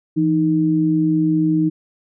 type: tone pair together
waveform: sine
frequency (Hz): 165.9 / 311.7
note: E3 / D#4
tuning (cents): +11 / +3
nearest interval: major seventh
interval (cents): 1092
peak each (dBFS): -19 / -15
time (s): 0.16-1.7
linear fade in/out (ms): 20
effects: none